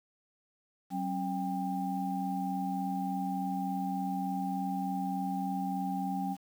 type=tone cluster; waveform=sine; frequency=188.2 / 271.6 / 794 Hz; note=F#3 / C#4 / G5; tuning=+30 / -35 / +22 cents; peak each=-34 / -37 / -35 dBFS; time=0.9-6.37 s; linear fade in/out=50 ms; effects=9-bit